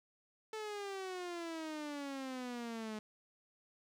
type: exponential sweep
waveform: sawtooth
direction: down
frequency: 440 to 212.3 Hz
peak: -37 dBFS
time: 0.53-2.99 s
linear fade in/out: 2 ms
effects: low-pass 8000 Hz 12 dB/octave + 12-bit